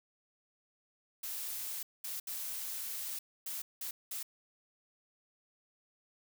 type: noise bursts at uneven times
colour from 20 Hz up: blue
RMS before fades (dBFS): -40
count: 6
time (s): 1.23-1.83 / 2.04-2.2 / 2.27-3.19 / 3.46-3.62 / 3.81-3.91 / 4.11-4.23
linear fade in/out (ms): 5
effects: none